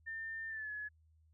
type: tone with pitch glide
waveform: sine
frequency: 1800 to 1699 Hz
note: A6 to G#6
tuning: +39 to +39 cents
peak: -40 dBFS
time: 0.06-0.89 s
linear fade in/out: 20 ms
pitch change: -100 cents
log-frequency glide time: 0.48-0.71 s
effects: added 79 Hz sine -65 dBFS peak until 1.33 s